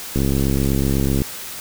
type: click train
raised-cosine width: 3 ms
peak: -7 dBFS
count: 73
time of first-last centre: 0.16-1.219 s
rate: 68 Hz
effects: white hiss -32 dBFS RMS until 1.6 s